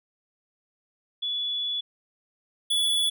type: tone pair in turn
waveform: sine / square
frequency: 3423 / 3423 Hz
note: A7 / A7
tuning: -48 / -48 cents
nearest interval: unison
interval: 0 cents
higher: neither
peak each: -26 / -22 dBFS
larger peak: second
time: 1.22-1.81 / 2.7-3.1 s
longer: first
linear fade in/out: 10 ms
effects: none